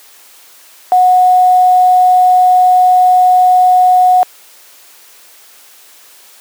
sine tone with quantisation, 732 Hz, F#5, 19 cents flat, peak -4 dBFS, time 0.92-4.23 s, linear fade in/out 0 ms, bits 5, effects white hiss -41 dBFS RMS until 6.4 s + high-pass 400 Hz 12 dB/octave

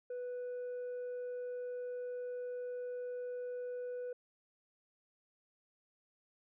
sine tone, 493.9 Hz, B4, in tune, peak -36 dBFS, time 0.1-4.13 s, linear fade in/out 5 ms, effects tanh soft clip ceiling -38 dBFS

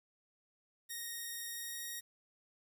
5% pulse tone with pitch glide, 1864.7 to 1877.7 Hz, A#6 to A#6, 0 to +12 cents, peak -31 dBFS, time 0.89-2.01 s, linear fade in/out 20 ms, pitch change +12 cents, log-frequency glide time 1.47-1.84 s, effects 11-bit

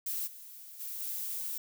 violet noise with level steps, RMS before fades -35 / -49 / -40 / -37 dBFS, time 0.06-1.58 s, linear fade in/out 5 ms, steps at 0.26 / 0.79 / 0.99 s, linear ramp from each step 20 ms, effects none

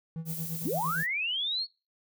triangle tone with tremolo, 162.7 Hz, E3, 22 cents flat, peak -30 dBFS, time 0.16-1.03 s, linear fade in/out 0 ms, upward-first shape sine, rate 8.7 Hz, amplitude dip 80%
violet noise, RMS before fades -38 dBFS, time 0.25-1.07 s, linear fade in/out 50 ms
sine linear sweep, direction up, 80.9 to 4435 Hz, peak -28 dBFS, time 0.62-1.67 s, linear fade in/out 50 ms
effects noise-tail reverb RT60 0.3 s tail -24 dB re dry

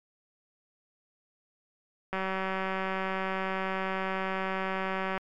click train, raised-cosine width 0.5 ms, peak -17 dBFS, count 580, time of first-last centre 2.13-5.177 s, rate 190 Hz, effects MP3 96 kbps

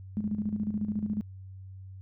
sine tone with tremolo, 210 Hz, G#3, 19 cents sharp, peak -26 dBFS, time 0.17-1.21 s, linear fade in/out 0 ms, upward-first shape square, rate 14 Hz, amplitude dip 65%, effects added 95 Hz sine -42 dBFS peak until 2.01 s

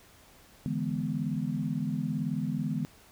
sine chord, E dominant seventh, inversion third, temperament equal, 146.83 / 164.81 / 207.7 / 246.9 Hz, D3 / E3 / G#3 / B3, 0 / 0 / 0 / 0 cents, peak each -34 dBFS, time 0.66-2.85 s, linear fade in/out 0 ms, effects pink hiss -57 dBFS RMS until 3.11 s

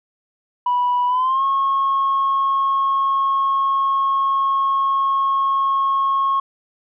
sine tone with pitch glide, 982 to 1089.6 Hz, B5 to C#6, -10 to -30 cents, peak -14 dBFS, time 0.66-6.4 s, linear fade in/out 5 ms, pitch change +180 cents, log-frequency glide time 1.07-1.44 s, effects tanh soft clip ceiling -12 dBFS

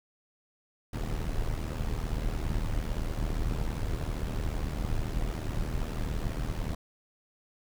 brown noise with amplitude modulation, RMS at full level -28 dBFS, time 0.93-6.75 s, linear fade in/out 5 ms, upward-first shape sine, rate 77.6 Hz, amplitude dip 75%, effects none

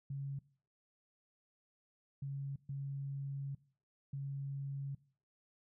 sine tone bursts at uneven times, 138.59 Hz, C#3, in tune, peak -38 dBFS, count 4, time 0.1-0.39 / 2.22-2.56 / 2.69-3.55 / 4.13-4.95 s, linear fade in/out 5 ms, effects noise-tail reverb RT60 0.5 s tail -21 dB re dry

